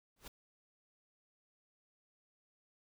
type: noise with exponential growth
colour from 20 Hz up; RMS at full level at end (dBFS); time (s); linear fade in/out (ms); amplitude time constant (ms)
pink; -44; 0.16-0.28; 5; 25
effects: none